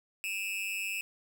45% pulse tone with amplitude modulation, 2600 Hz, E7, 24 cents flat, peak -29 dBFS, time 0.24-1.01 s, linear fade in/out 0 ms, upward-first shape sine, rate 196 Hz, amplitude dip 90%, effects none

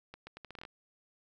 accelerating click train, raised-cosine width 0.3 ms, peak -30 dBFS, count 10, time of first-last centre 0.14-0.651 s, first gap 130 ms, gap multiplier 0.77, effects none

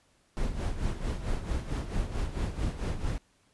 brown noise with tremolo, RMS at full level -29 dBFS, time 0.37-3.18 s, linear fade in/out 0 ms, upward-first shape sine, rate 4.5 Hz, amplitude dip 65%, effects pink hiss -67 dBFS RMS until 3.53 s + resampled to 24000 Hz

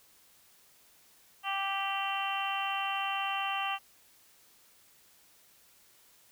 harmonic tone with a mistuned harmonic, 392 Hz, G4, in tune, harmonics 2 / 3 / 4 / 5 / 6 / 7 / 8, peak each -35 / -36 / -44 / -43 / -47 / -36 / -39 dBFS, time 1.43-3.79 s, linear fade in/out 50 ms, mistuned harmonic 8, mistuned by -24 cents, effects white hiss -62 dBFS RMS until 6.31 s

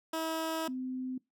15% pulse / sine tone pair in turn, 322.3 / 256.8 Hz, E4 / C4, -39 / -32 cents, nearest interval major third, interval 393 cents, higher first, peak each -26 / -34 dBFS, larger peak first, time 0.13-0.68 / 0.68-1.18 s, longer first, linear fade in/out 5 ms, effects noise-tail reverb RT60 0.2 s tail -22 dB re dry

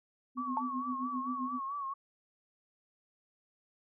sine tone with tremolo, 253.3 Hz, B3, 44 cents sharp, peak -33 dBFS, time 0.35-1.6 s, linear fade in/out 50 ms, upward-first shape sine, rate 7.6 Hz, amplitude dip 85%
sine tone with vibrato, 1115 Hz, C#6, 10 cents sharp, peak -35 dBFS, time 0.37-1.94 s, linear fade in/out 10 ms, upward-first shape sine, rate 4.5 Hz, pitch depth 69 cents each way
sine tone with exponential decay, 880 Hz, A5, in tune, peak -25 dBFS, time 0.57-0.67 s, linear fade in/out 1 ms, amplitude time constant 20 ms
effects none

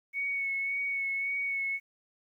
sine tone with vibrato, 2217 Hz, C#7, in tune, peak -29 dBFS, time 0.13-1.8 s, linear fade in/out 50 ms, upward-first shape sine, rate 1.8 Hz, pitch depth 21 cents each way, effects 11-bit

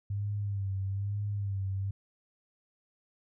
sine tone with vibrato, 99.6 Hz, G2, 28 cents sharp, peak -30 dBFS, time 0.1-1.91 s, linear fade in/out 5 ms, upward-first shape sine, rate 1.1 Hz, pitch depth 57 cents each way, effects none

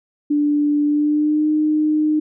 sine tone with pitch glide, 293.7 to 305.8 Hz, D4 to D#4, 0 to -30 cents, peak -14 dBFS, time 0.3-2.2 s, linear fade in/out 10 ms, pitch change +70 cents, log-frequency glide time 0.85-1.49 s, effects none

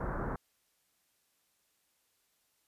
pink low-pass noise, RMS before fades -36 dBFS, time 0-0.36 s, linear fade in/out 5 ms, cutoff 1600 Hz, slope 48 dB/octave, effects white hiss -75 dBFS RMS until 2.67 s + resampled to 32000 Hz

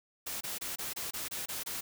white noise bursts, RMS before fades -38 dBFS, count 9, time 0.26-1.81 s, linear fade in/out 10 ms, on 150 ms, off 25 ms, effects none

